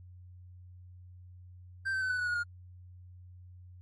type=tone with pitch steps; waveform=triangle; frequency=1568 / 1542.8 / 1518.1 / 1493.7 / 1469.8 / 1446.2 / 1423 Hz; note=G6 / G6 / F#6 / F#6 / F#6 / F#6 / F6; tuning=0 / -28 / +44 / +16 / -12 / -40 / +32 cents; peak=-28 dBFS; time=1.85-2.438 s; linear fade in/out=20 ms; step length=84 ms; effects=added 90 Hz sine -49 dBFS peak until 3.81 s + AAC 32 kbps